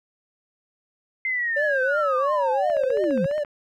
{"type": "linear sweep", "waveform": "sine", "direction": "down", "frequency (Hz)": [2093, 146.83], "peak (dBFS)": -22, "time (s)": [1.25, 3.26], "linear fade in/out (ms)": 2}
{"type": "tone with vibrato", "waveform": "triangle", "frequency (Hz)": 560, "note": "C#5", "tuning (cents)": 18, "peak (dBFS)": -20, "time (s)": [1.56, 3.44], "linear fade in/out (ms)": 10, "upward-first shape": "triangle", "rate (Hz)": 2.9, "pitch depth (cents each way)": 170}
{"type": "click train", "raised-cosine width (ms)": 0.5, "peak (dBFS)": -24, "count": 12, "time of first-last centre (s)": [2.7, 3.448], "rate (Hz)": 14.7}
{"effects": []}